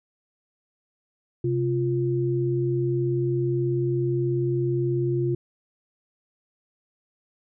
sine tone pair together, 130.8 / 349.2 Hz, C3 / F4, 0 / 0 cents, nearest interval octave + perfect fourth, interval 1700 cents, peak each -24 dBFS, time 1.44-5.35 s, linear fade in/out 5 ms, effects none

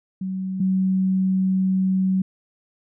sine tone pair in turn, 188.6 / 188.6 Hz, F#3 / F#3, +33 / +33 cents, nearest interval unison, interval 0 cents, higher neither, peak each -24 / -17 dBFS, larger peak second, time 0.21-0.6 / 0.6-2.22 s, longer second, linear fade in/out 5 ms, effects none

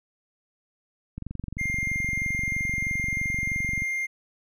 click train, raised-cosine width 5 ms, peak -21 dBFS, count 62, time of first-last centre 1.18-3.821 s, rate 23.1 Hz
triangle tone, 2112 Hz, C7, 16 cents sharp, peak -24 dBFS, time 1.58-4.07 s, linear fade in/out 20 ms
effects none

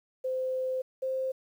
sine tone pair in turn, 517 / 524.2 Hz, C5 / C5, -21 / +3 cents, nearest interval unison, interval 24 cents, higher second, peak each -28 dBFS, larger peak neither, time 0.24-0.82 / 1.02-1.32 s, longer first, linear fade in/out 10 ms, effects 10-bit

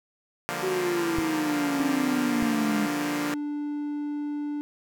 5% pulse chord, G minor seventh, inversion second, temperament equal, 146.83 / 174.61 / 196 / 233.1 Hz, D3 / F3 / G3 / Bb3, 0 / 0 / 0 / 0 cents, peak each -24 / -23 / -27 / -23 dBFS, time 0.49-3.34 s, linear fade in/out 0 ms
triangle exponential sweep, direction down, 380 to 207.4 Hz, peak -23 dBFS, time 0.62-2.87 s, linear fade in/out 20 ms
clicks, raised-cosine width 5 ms, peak -18 / -24 dBFS, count 2, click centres 1.186 / 2.426 s
triangle tone, 293.7 Hz, D4, in tune, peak -26 dBFS, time 1.8-4.61 s, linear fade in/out 0 ms
effects none

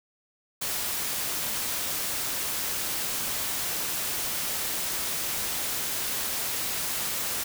white noise, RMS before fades -30 dBFS, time 0.61-7.44 s, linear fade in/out 10 ms, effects none

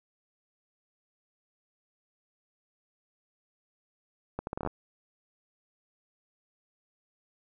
accelerating click train, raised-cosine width 1 ms, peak -19 dBFS, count 9, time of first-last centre 4.39-4.674 s, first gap 81 ms, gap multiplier 0.74, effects none

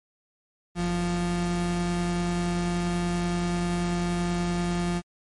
35% pulse tone pair together, 46.25 / 174.61 Hz, F#1 / F3, 0 / 0 cents, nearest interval octave + major seventh, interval 2300 cents, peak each -33 / -23 dBFS, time 0.75-5.02 s, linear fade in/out 50 ms, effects MP3 48 kbps

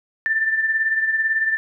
sine beating tone pair, 1775 / 1793 Hz, A6 / A6, +15 / +32 cents, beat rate 18 Hz, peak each -18 / -26 dBFS, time 0.26-1.57 s, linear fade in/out 0 ms, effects none

